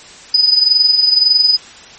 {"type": "tone with amplitude modulation", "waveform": "sine", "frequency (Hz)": 4985, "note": "D#8", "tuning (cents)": 2, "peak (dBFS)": -5, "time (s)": [0.34, 1.57], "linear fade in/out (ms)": 5, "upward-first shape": "sine", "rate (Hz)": 21.8, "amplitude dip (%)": 65, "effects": ["white hiss -37 dBFS RMS until 1.98 s", "MP3 32 kbps"]}